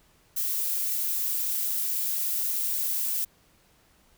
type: noise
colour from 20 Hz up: violet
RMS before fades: -28 dBFS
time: 0.36-3.25 s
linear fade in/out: 10 ms
effects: pink hiss -62 dBFS RMS until 4.17 s